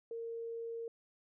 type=tone; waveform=sine; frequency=460.5 Hz; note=A#4; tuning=21 cents flat; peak=-39 dBFS; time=0.11-0.88 s; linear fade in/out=2 ms; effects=none